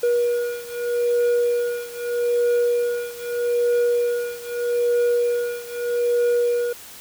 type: beating tone pair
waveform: triangle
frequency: 480 / 480.8 Hz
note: B4 / B4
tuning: -49 / -46 cents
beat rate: 0.8 Hz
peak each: -19 / -21 dBFS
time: 0.03-6.73 s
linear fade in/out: 5 ms
effects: white hiss -41 dBFS RMS until 7 s